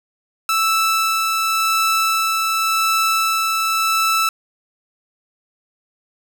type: tone with tremolo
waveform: sawtooth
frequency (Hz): 1318.5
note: E6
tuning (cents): 0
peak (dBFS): -11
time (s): 0.49-4.29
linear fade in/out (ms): 2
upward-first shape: sine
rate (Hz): 0.9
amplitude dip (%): 25
effects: none